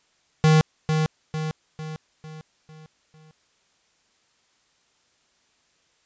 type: tone with echo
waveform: square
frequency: 156.3 Hz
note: D#3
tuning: 8 cents sharp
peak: -14 dBFS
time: 0.44-0.61 s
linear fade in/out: 0 ms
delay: 450 ms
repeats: 6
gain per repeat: -6 dB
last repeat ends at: 3.31 s
effects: white hiss -65 dBFS RMS until 6.05 s + resampled to 16000 Hz